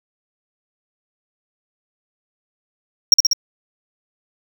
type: tone with echo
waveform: triangle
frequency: 5588 Hz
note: F8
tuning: in tune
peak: -3 dBFS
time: 3.12-3.14 s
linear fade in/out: 2 ms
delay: 64 ms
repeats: 3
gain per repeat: -3 dB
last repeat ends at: 3.332 s
effects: none